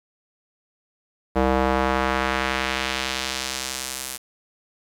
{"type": "tone with band-pass filter sweep", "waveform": "square", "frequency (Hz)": 65.41, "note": "C2", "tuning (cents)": 0, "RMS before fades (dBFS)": -24, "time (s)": [1.35, 4.18], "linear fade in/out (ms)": 20, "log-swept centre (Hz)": [600, 11000], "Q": 0.88, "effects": ["8-bit"]}